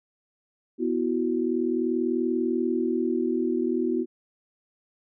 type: chord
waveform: sine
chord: B suspended fourth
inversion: none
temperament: equal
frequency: 246.9 / 329.6 / 370 Hz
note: B3 / E4 / F#4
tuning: 0 / 0 / 0 cents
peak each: -27 dBFS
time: 0.78-4.06 s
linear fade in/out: 50 ms
effects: none